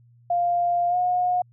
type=tone with pitch glide; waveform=sine; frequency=699 to 721.1 Hz; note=F5 to F#5; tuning=+1 to -45 cents; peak=-19 dBFS; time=0.3-1.42 s; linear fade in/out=5 ms; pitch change=+54 cents; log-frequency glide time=0.89-0.96 s; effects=added 119 Hz sine -52 dBFS peak until 1.52 s